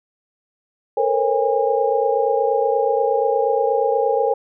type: tone cluster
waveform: sine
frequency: 446.6 / 475 / 539 / 813 Hz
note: A4 / A#4 / C#5 / G#5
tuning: +26 / +33 / -49 / -37 cents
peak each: -21 dBFS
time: 0.97-4.34 s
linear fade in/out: 5 ms
effects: none